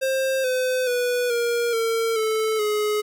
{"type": "tone with pitch steps", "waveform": "square", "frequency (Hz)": [530, 510.2, 491.1, 472.7, 455, 438, 421.6], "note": ["C5", "C5", "B4", "A#4", "A#4", "A4", "G#4"], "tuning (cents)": [22, -44, -10, 24, -42, -8, 26], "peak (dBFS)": -21, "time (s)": [0.01, 3.02], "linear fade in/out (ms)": 20, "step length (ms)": 430, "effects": []}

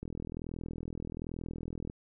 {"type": "click train", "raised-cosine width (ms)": 3, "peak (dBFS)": -26, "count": 78, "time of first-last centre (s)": [0.03, 1.899], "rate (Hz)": 41.2, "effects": []}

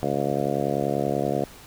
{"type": "harmonic tone", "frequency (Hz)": 70.4, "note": "C#2", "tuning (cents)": 27, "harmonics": [2, 3, 4, 5, 6, 7, 8, 9, 10], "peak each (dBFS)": [-31, -31, -31, -31, -31, -31, -31, -31, -31], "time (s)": [0.03, 1.44], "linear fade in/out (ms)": 0, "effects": ["pink hiss -46 dBFS RMS until 1.66 s"]}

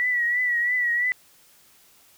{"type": "tone with vibrato", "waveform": "sine", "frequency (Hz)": 1943, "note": "B6", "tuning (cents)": -29, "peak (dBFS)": -20, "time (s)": [0, 1.12], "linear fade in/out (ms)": 0, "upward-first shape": "triangle", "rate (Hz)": 3, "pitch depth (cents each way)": 62, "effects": ["white hiss -56 dBFS RMS until 2.17 s"]}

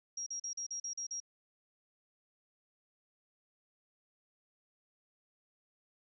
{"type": "tone bursts", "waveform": "sine", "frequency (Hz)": 5640, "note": "F8", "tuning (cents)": 16, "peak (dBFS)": -37, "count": 8, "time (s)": [0.17, 1.202], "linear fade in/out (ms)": 5, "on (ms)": 94, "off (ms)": 40, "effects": []}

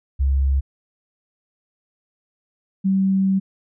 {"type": "tone pair in turn", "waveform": "sine", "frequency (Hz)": [68, 192.33], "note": ["C#2", "G3"], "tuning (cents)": [-33, -33], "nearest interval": "octave + tritone", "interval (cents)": 1800, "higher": "second", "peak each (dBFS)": -15, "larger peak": "neither", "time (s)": [[0.19, 0.61], [2.84, 3.4]], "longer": "second", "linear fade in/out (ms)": 20, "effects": []}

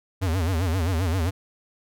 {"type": "tone with vibrato", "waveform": "square", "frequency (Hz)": 87.5, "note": "F2", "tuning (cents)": 4, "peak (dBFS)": -22, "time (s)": [0.21, 1.31], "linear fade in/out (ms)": 20, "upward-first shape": "sine", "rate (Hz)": 7.6, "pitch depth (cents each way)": 180, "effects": []}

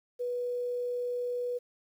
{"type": "tone", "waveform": "sine", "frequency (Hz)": 489.6, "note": "B4", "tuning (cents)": -15, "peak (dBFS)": -30, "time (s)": [0.19, 1.59], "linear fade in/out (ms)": 20, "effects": ["10-bit"]}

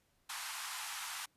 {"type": "band-pass noise", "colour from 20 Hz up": "pink", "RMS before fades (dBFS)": -43, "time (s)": [0.29, 1.26], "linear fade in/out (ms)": 10, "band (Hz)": [840, 13000], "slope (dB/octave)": 48, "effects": ["pink hiss -75 dBFS RMS until 1.36 s", "resampled to 32000 Hz"]}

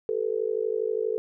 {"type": "tone with amplitude modulation", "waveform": "sine", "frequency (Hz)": 440, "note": "A4", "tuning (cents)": 0, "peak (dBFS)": -20, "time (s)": [0.09, 1.18], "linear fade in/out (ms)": 0, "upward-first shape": "sine", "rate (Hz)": 52.4, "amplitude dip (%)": 100, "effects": []}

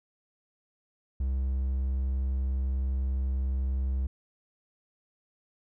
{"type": "tone", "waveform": "triangle", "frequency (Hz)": 65.8, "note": "C2", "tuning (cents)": 10, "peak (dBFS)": -24, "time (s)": [1.2, 4.07], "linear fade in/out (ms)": 5, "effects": []}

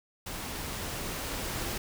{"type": "noise with level ramp", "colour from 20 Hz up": "pink", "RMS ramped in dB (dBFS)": [-38, -34], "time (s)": [0.26, 1.78], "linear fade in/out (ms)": 5, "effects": []}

